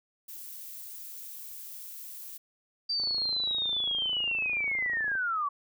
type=noise; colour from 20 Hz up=violet; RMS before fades=-43 dBFS; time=0.28-2.38 s; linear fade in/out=10 ms
type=linear sweep; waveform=sine; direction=down; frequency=4699 to 1108.7 Hz; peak=-27 dBFS; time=2.89-5.49 s; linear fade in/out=10 ms
type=click train; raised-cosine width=1 ms; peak=-32 dBFS; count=60; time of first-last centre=3-5.153 s; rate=27.4 Hz
effects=none